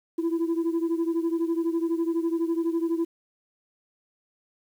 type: beating tone pair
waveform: sine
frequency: 329.6 / 341.6 Hz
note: E4 / F4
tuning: 0 / -38 cents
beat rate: 12 Hz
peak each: -23 / -26 dBFS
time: 0.18-3.05 s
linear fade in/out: 10 ms
effects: tanh soft clip ceiling -20 dBFS + 9-bit